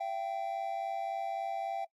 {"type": "tone pair together", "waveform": "triangle", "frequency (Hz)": [676, 779.6], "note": ["E5", "G5"], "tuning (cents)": [43, -10], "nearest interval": "major second", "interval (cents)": 247, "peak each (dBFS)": [-36, -33], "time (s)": [0, 1.85], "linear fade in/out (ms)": 10, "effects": ["noise-tail reverb RT60 0.1 s tail -22 dB re dry", "AAC 64 kbps"]}